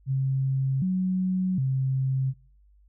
sine tone with pitch steps, 133.9 / 185.6 / 132.6 Hz, C3 / F#3 / C3, +40 / +6 / +23 cents, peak -22 dBFS, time 0.06-2.34 s, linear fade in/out 50 ms, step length 760 ms, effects noise-tail reverb RT60 0.5 s tail -26 dB re dry + added 50 Hz sine -55 dBFS peak until 2.88 s

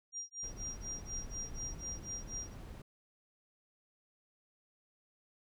sine tone with tremolo, 5700 Hz, F8, 34 cents sharp, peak -38 dBFS, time 0.12-2.55 s, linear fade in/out 50 ms, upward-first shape sine, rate 4.1 Hz, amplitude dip 100%
brown noise, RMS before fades -46 dBFS, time 0.43-2.82 s, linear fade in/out 5 ms
effects none

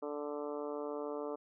harmonic tone, 146.83 Hz, D3, in tune, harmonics 2 / 3 / 4 / 5 / 6 / 7 / 8 / 9, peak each -44 / -40 / -43 / -52 / -50 / -52 / -50 / -57 dBFS, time 0.02-1.36 s, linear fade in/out 10 ms, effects none

